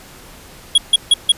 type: tone bursts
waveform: square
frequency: 3322 Hz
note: G#7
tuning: in tune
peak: -7 dBFS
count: 4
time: 0.75-1.32 s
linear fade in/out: 5 ms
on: 30 ms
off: 150 ms
effects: pink hiss -40 dBFS RMS until 1.37 s + resampled to 32000 Hz

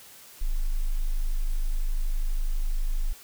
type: tone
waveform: sine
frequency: 26.05 Hz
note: G#0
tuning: 6 cents sharp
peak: -22 dBFS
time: 0.41-3.13 s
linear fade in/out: 10 ms
effects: white hiss -49 dBFS RMS until 3.23 s

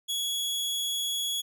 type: tone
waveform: sawtooth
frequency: 3355 Hz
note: G#7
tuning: 17 cents sharp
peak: -25 dBFS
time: 0.08-1.42 s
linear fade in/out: 20 ms
effects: none

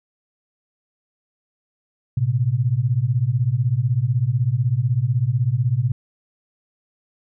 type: beating tone pair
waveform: sine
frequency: 113.4 / 129.4 Hz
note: A#2 / C3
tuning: -47 / -19 cents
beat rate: 16 Hz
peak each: -20 / -19 dBFS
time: 2.17-5.92 s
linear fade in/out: 5 ms
effects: none

